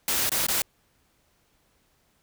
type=noise with dropouts; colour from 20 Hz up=white; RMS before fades=-25 dBFS; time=0.08-0.62 s; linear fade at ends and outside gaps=2 ms; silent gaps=0.294-0.317 / 0.467-0.484 s; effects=pink hiss -67 dBFS RMS until 2.22 s